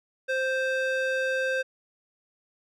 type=tone with band-pass filter; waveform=square; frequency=523.3 Hz; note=C5; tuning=in tune; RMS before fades=-27 dBFS; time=0.28-1.63 s; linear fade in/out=20 ms; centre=1400 Hz; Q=1.1; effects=none